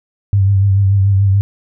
sine tone with vibrato, 98.3 Hz, G2, 5 cents sharp, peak -8 dBFS, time 0.33-1.41 s, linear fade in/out 0 ms, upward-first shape triangle, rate 6.9 Hz, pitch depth 51 cents each way, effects none

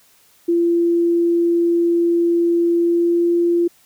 sine tone with pitch glide, 341.3 to 343.9 Hz, F4 to F4, -40 to -27 cents, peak -13 dBFS, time 0.48-3.68 s, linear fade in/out 10 ms, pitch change +13 cents, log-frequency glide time 2.78-3.33 s, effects white hiss -54 dBFS RMS until 3.85 s

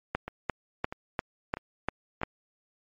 two click trains, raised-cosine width 0.5 ms, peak -12 / -21 dBFS, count 7 / 4, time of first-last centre 0.15-2.233 / 0.28-2.215 s, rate 2.88 / 1.55 Hz, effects MP3 48 kbps

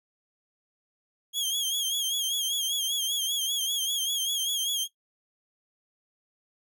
sawtooth tone with vibrato, 3256 Hz, G#7, 35 cents flat, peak -23 dBFS, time 1.33-4.88 s, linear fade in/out 50 ms, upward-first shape sine, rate 5.1 Hz, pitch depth 70 cents each way, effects noise-tail reverb RT60 0.1 s tail -17 dB re dry

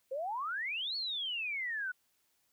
sine exponential two-way sweep, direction up then down, 506 to 4467 to 1452 Hz, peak -34 dBFS, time 0.11-1.92 s, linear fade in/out 10 ms, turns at 0.96 s, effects white hiss -75 dBFS RMS until 2.52 s

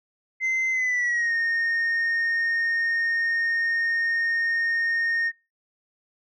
sine tone with pitch glide, 2068 to 1842.4 Hz, C7 to A#6, -21 to -21 cents, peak -19 dBFS, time 0.4-5.32 s, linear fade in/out 50 ms, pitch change -200 cents, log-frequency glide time 0.71-1.34 s, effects noise-tail reverb RT60 0.3 s tail -25 dB re dry + tanh soft clip ceiling -20 dBFS

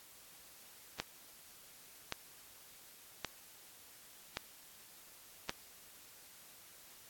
click train, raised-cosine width 0.2 ms, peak -18 dBFS, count 5, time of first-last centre 1-5.494 s, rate 0.89 Hz, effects white hiss -58 dBFS RMS until 7.09 s + AAC 64 kbps

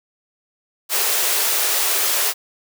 white high-pass noise, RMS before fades -19 dBFS, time 0.89-2.34 s, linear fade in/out 50 ms, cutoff 350 Hz, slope 96 dB/octave, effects none

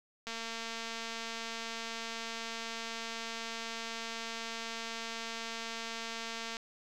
click train, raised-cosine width 0.2 ms, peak -23 dBFS, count 1437, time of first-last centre 0.27-6.568 s, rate 228 Hz, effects none

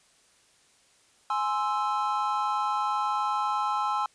triangle chord, Ab augmented, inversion none, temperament equal with one note detuned, 836.4 / 1046.5 / 1318.5 Hz, Ab5 / C6 / E6, +12 / 0 / 0 cents, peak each -27 / -28 / -28 dBFS, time 1.3-4.06 s, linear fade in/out 2 ms, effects white hiss -62 dBFS RMS until 4.14 s + resampled to 22050 Hz

